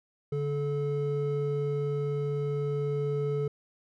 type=tone pair together; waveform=triangle; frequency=144.2 / 432.1 Hz; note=D3 / A4; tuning=-31 / -31 cents; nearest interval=octave + perfect fifth; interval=1900 cents; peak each=-28 dBFS; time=0.32-3.48 s; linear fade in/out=5 ms; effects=none